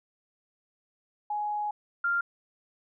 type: tone pair in turn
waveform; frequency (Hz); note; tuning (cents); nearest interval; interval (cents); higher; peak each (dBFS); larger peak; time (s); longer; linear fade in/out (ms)
sine; 836 / 1393.8; G#5 / F6; +11 / -4; major sixth; 885; second; -28 / -24; second; 1.3-1.71 / 2.04-2.21; first; 5
effects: none

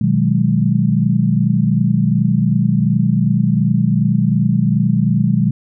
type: chord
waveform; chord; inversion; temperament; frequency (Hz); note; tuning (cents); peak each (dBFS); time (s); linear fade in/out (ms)
sine; G# minor seventh; first; equal; 123.47 / 155.56 / 185 / 207.7; B2 / D#3 / F#3 / G#3; 0 / 0 / 0 / 0; -17; 0.01-5.51; 5
effects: none

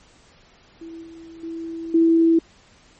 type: tone with level steps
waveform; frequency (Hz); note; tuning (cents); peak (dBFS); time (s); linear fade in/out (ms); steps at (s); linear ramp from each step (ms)
sine; 329.6; E4; 0; -34 / -38 / -28 / -12; 0.81-2.39; 5; 1.03 / 1.43 / 1.94; 5
effects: pink hiss -53 dBFS RMS until 2.99 s + MP3 32 kbps

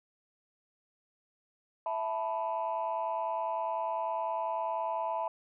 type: chord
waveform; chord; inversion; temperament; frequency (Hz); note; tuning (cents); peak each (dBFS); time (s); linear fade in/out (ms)
sine; E suspended fourth; none; just; 659.3 / 879 / 988.9; E5 / A5 / B5; 0 / -2 / +2; -34; 1.86-5.28; 2
effects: tanh soft clip ceiling -24 dBFS

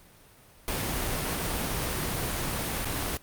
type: noise with dropouts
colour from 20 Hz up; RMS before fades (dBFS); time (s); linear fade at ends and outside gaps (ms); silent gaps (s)
pink; -30; 0.68-3.17; 0; 2.846-2.855
effects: pink hiss -55 dBFS RMS until 3.22 s + Opus 32 kbps

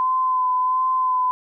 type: tone with vibrato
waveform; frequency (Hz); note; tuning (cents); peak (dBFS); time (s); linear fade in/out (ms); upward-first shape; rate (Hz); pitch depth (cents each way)
sine; 1020; C6; -44; -17; 0-1.31; 0; sine; 1.4; 19
effects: none

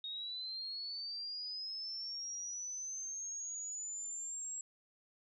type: linear sweep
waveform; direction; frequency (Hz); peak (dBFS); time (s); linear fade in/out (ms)
sine; up; 3720 to 7650; -40; 0.04-4.61; 2
effects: none

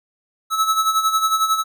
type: tone with tremolo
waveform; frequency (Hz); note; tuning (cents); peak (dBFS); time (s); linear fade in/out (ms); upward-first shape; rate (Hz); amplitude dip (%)
square; 1300; E6; -24; -14; 0.5-1.64; 50; sine; 11; 65
effects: none

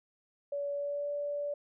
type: tone with pitch glide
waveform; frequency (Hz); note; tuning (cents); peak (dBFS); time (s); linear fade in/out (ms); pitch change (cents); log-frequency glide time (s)
sine; 570 to 579; C#5 to D5; +48 to -25; -32; 0.52-1.54; 5; +27; 0.71-1.1
effects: none

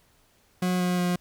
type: tone with pitch steps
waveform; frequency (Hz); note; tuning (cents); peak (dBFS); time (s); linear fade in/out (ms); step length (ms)
40% pulse; 181.5 / 179.73 / 177.97; F#3 / F3 / F3; -33 / +50 / +33; -22; 0.62-1.16; 5; 180
effects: pink hiss -63 dBFS RMS until 1.2 s

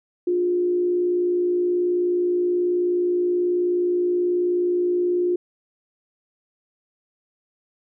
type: tone with frequency modulation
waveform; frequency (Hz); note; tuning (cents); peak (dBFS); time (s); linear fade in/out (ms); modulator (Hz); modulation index
sine; 354.7; F4; +27; -18; 0.27-5.36; 5; 58.8; 0.27
effects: none

